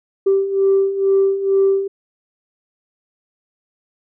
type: beating tone pair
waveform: sine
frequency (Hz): 388.6 / 390.8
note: G4 / G4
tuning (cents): -15 / -5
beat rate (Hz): 2.2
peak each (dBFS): -18 / -13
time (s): 0.26-1.88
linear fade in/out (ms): 10
effects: tanh soft clip ceiling -7 dBFS